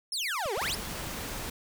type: exponential two-way sweep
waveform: 30% pulse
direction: down then up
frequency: 5480 to 365.7 to 5480 Hz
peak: -27 dBFS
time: 0.12-0.75 s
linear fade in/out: 2 ms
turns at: 0.54 s
type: clicks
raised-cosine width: 5 ms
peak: -31 dBFS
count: 3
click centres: 0.459 / 0.576 / 1.072 s
type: noise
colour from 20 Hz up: pink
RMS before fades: -37 dBFS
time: 0.61-1.5 s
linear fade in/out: 5 ms
effects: none